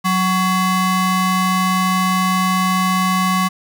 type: ring-modulated tone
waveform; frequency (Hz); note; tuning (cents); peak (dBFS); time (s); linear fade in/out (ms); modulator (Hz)
square; 466.2; A#4; 0; -12; 0.04-3.49; 20; 651
effects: none